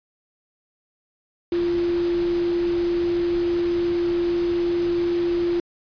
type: tone in noise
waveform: sine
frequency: 346.1 Hz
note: F4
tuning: 16 cents flat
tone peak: -19 dBFS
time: 1.52-5.6 s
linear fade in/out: 2 ms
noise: pink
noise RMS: -36 dBFS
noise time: 1.52-5.6 s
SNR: +14 dB
effects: resampled to 11025 Hz